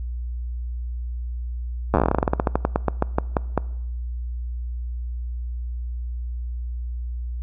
slowing click train, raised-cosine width 1 ms, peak -4 dBFS, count 26, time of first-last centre 1.94-3.577 s, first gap 9 ms, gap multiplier 1.14, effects noise-tail reverb RT60 0.9 s tail -22 dB re dry + added 60 Hz sine -26 dBFS peak until 7.42 s

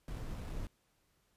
brown noise with sample-and-hold, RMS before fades -41 dBFS, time 0.08-0.67 s, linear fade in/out 2 ms, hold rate 6300 Hz, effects pink hiss -75 dBFS RMS until 1.36 s + resampled to 32000 Hz

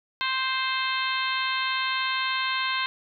harmonic tone, 523.3 Hz, C5, in tune, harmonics 2 / 3 / 4 / 5 / 6 / 7 / 8, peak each -29 / -31 / -32 / -33 / -34 / -34 / -35 dBFS, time 0.21-2.86 s, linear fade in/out 0 ms, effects none

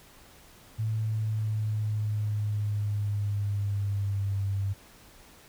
sine tone with pitch glide, 110 to 98.57 Hz, A2 to G2, 0 to +10 cents, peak -26 dBFS, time 0.78-4.74 s, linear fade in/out 20 ms, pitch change -190 cents, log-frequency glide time 0.92-4.46 s, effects pink hiss -54 dBFS RMS until 5.48 s

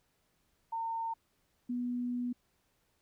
sine tone pair in turn, 910 / 244.8 Hz, A#5 / B3, -42 / -15 cents, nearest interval octave + major seventh, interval 2273 cents, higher first, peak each -33 / -32 dBFS, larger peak second, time 0.72-1.14 / 1.69-2.33 s, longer second, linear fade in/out 10 ms, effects pink hiss -75 dBFS RMS until 3.01 s

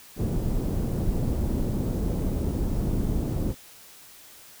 pink low-pass noise, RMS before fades -26 dBFS, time 0.16-3.55 s, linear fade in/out 50 ms, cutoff 330 Hz, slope 12 dB/octave, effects white hiss -49 dBFS RMS until 4.6 s

